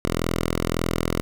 5% pulse tone, 41.82 Hz, E1, 26 cents sharp, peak -11 dBFS, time 0.05-1.21 s, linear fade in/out 0 ms, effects none

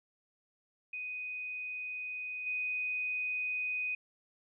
sine tone with level steps, 2495 Hz, D#7, 4 cents sharp, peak -37 / -32 dBFS, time 0.93-3.95 s, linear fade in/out 5 ms, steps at 2.46 s, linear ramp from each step 10 ms, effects none

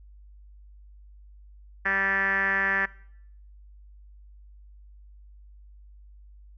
5% pulse tone with low-pass filter, 194.9 Hz, G3, 10 cents flat, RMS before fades -25 dBFS, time 1.85-2.86 s, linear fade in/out 10 ms, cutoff 1800 Hz, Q 8.8, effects noise-tail reverb RT60 0.7 s tail -22 dB re dry + added 50 Hz sine -47 dBFS peak until 6.57 s

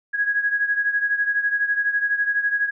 sine beating tone pair, 1655 / 1667 Hz, G#6 / G#6, -6 / +6 cents, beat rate 12 Hz, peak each -20 / -25 dBFS, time 0.13-2.71 s, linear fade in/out 20 ms, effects none

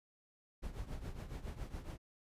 brown noise with tremolo, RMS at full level -41 dBFS, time 0.62-1.98 s, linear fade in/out 20 ms, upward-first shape triangle, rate 7.2 Hz, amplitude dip 80%, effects resampled to 32000 Hz

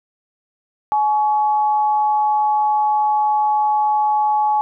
sine tone pair together, 847 / 1123.8 Hz, G#5 / C#6, +34 / +23 cents, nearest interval perfect fourth, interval 489 cents, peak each -14 / -26 dBFS, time 0.92-4.61 s, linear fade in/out 0 ms, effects none

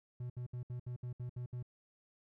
triangle tone bursts, 123.2 Hz, B2, 4 cents flat, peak -37 dBFS, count 9, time 0.2-1.627 s, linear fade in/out 5 ms, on 99 ms, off 67 ms, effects none

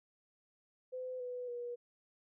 sine tone with pitch steps, 509 / 495.4 / 482.1 Hz, C5 / B4 / B4, -48 / +5 / -42 cents, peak -39 dBFS, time 0.92-1.76 s, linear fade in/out 20 ms, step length 280 ms, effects none

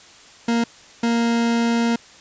40% pulse tone pair in turn, 233.1 / 233.1 Hz, A#3 / A#3, 0 / 0 cents, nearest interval unison, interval 0 cents, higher neither, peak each -16 dBFS, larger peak neither, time 0.48-0.64 / 1.03-1.96 s, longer second, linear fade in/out 5 ms, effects white hiss -46 dBFS RMS until 2.2 s + resampled to 16000 Hz

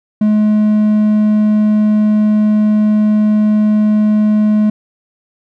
triangle tone, 212.3 Hz, G#3, 38 cents sharp, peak -6 dBFS, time 0.21-4.7 s, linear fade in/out 5 ms, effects none

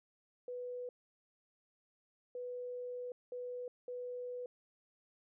sine tone bursts at uneven times, 493.9 Hz, B4, in tune, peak -40 dBFS, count 4, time 0.48-0.89 / 2.35-3.12 / 3.32-3.68 / 3.88-4.46 s, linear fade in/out 2 ms, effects none

